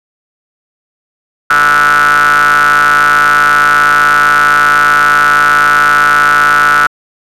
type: ring-modulated tone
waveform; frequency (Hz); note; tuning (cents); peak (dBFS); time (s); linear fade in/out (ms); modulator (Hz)
square; 71.7; D2; -41; -3; 1.5-6.87; 5; 1390
effects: resampled to 32000 Hz